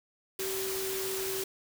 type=tone in noise; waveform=sine; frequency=383.5 Hz; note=G4; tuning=38 cents flat; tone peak=-34 dBFS; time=0.39-1.44 s; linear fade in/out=5 ms; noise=white; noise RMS=-36 dBFS; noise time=0.39-1.44 s; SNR=-1 dB; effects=none